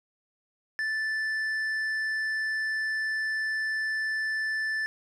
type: tone with tanh clipping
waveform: sine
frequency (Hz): 1757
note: A6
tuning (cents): -3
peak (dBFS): -28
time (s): 0.79-4.86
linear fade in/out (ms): 0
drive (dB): 6
effects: none